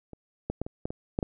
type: clicks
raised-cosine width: 2 ms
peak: -29 / -16 / -16 / -23 / -17 / -22 / -13 / -15 dBFS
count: 8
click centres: 0.133 / 0.5 / 0.616 / 0.665 / 0.855 / 0.905 / 1.189 / 1.228 s
effects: none